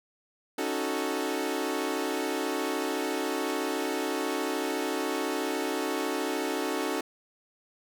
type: chord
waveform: sawtooth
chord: D# half-diminished seventh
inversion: third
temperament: equal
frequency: 277.2 / 311.1 / 370 / 440 Hz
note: C#4 / D#4 / F#4 / A4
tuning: 0 / 0 / 0 / 0 cents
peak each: -30 dBFS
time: 0.58-7.01 s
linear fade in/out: 5 ms
effects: none